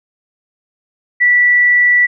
sine tone, 1959 Hz, B6, 15 cents flat, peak -7 dBFS, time 1.2-2.07 s, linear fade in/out 20 ms, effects none

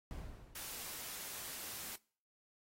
brown noise with exponential decay, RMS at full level -42 dBFS, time 0.11-1.13 s, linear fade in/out 0 ms, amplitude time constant 220 ms
white noise, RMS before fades -46 dBFS, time 0.55-1.96 s, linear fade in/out 5 ms
effects noise-tail reverb RT60 0.5 s tail -25 dB re dry + AAC 48 kbps

